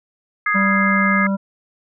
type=chord; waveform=sine; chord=Ab major; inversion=second; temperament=equal; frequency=1244.5 / 1661.2 / 2093 Hz; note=Eb6 / Ab6 / C7; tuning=0 / 0 / 0 cents; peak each=-20 dBFS; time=0.46-1.27 s; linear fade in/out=5 ms
type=harmonic tone; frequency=196 Hz; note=G3; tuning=in tune; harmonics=1 / 3 / 5 / 7; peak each=-17 / -27 / -31 / -34 dBFS; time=0.54-1.37 s; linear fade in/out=20 ms
effects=none